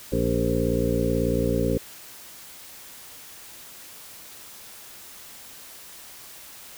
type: harmonic tone with a mistuned harmonic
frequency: 58.27 Hz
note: A#1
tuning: in tune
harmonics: 1 / 2 / 3 / 4 / 5 / 7 / 8 / 9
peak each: -29 / -29 / -29 / -29 / -29 / -29 / -29 / -29 dBFS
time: 0.12-1.78 s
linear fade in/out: 5 ms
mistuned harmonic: 7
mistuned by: -38 cents
effects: white hiss -44 dBFS RMS until 6.77 s